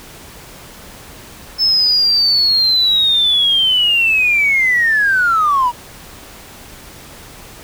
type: linear sweep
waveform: triangle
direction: down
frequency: 5274 to 939 Hz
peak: -7 dBFS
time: 1.58-5.72 s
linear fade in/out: 50 ms
effects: tanh soft clip ceiling -8 dBFS + pink hiss -37 dBFS RMS until 7.63 s